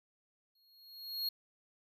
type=tone with exponential growth; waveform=square; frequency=4293 Hz; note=C8; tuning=44 cents sharp; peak=-32 dBFS; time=0.55-1.29 s; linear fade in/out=5 ms; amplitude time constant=160 ms; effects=none